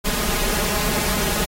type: noise with comb filter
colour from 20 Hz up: pink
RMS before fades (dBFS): -22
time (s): 0.04-1.46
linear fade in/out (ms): 20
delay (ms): 4.8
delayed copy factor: +0.85
effects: AAC 48 kbps